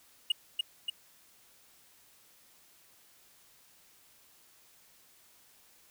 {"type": "tone with echo", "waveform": "triangle", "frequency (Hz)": 2869, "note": "F7", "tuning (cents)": 46, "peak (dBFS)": -22, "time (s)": [0.3, 0.32], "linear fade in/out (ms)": 5, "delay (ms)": 290, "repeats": 2, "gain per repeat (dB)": -3, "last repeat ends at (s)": 0.9, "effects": ["white hiss -62 dBFS RMS until 5.9 s"]}